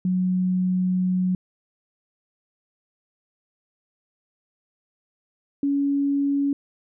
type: tone pair in turn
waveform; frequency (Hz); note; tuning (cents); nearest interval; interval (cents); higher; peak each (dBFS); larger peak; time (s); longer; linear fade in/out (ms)
sine; 183.6 / 281.2; F#3 / C#4; -13 / +25; perfect fifth; 738; second; -19; neither; 0.05-1.35 / 5.63-6.53; first; 2
effects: none